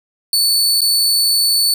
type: tone with dropouts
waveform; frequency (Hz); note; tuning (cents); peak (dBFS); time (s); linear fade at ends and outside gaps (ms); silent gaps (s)
sawtooth; 4472; C#8; +14; -9; 0.33-1.74; 2; 0.808-0.816
effects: none